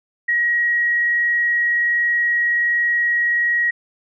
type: tone with frequency modulation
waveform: sine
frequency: 1900 Hz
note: A#6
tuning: 33 cents sharp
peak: -15 dBFS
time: 0.28-3.71 s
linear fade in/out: 10 ms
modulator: 21.3 Hz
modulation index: 0.34
effects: none